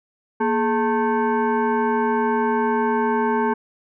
sine tone with frequency modulation, 235.6 Hz, A#3, 19 cents sharp, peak -17 dBFS, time 0.4-3.54 s, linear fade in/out 10 ms, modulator 658 Hz, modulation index 1.5, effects none

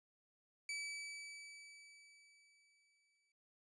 sawtooth tone with exponential decay, 2300 Hz, D7, 37 cents flat, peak -37 dBFS, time 0.69-3.32 s, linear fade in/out 2 ms, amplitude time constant 570 ms, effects resampled to 22050 Hz

